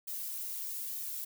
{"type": "noise with flanger", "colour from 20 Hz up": "violet", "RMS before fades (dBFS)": -39, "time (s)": [0.07, 1.25], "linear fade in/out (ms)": 10, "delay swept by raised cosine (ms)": [1.6, 2.9], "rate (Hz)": 1.1, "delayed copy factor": 0.7, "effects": []}